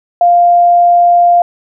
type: tone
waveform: sine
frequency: 698.5 Hz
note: F5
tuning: in tune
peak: -4 dBFS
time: 0.21-1.42 s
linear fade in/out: 2 ms
effects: none